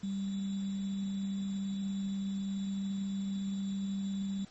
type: tone with sample-and-hold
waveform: sine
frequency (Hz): 196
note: G3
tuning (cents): 0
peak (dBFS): -32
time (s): 0.03-4.45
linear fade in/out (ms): 5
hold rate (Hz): 3675
effects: pink hiss -58 dBFS RMS until 4.5 s + MP3 32 kbps